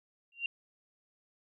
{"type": "tone with exponential growth", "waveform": "sine", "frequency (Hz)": 2767, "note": "F7", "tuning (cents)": -17, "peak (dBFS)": -27, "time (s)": [0.32, 0.46], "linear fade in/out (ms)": 2, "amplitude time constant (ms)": 29, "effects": []}